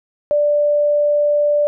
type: tone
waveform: sine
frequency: 588 Hz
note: D5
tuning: 2 cents sharp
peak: -12 dBFS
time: 0.31-1.67 s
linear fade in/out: 0 ms
effects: none